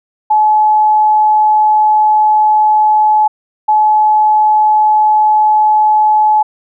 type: tone pair in turn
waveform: sine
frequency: 855 / 855 Hz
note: A5 / A5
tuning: -50 / -50 cents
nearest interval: unison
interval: 0 cents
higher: neither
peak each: -6 dBFS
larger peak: neither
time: 0.3-3.28 / 3.68-6.43 s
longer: first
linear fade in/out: 10 ms
effects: none